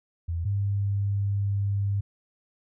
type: tone pair in turn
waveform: sine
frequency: 84.4 / 100.18 Hz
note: E2 / G2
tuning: +41 / +38 cents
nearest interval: minor third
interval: 297 cents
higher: second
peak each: -26 / -23 dBFS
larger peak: second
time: 0.28-0.45 / 0.45-2.01 s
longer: second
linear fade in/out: 10 ms
effects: none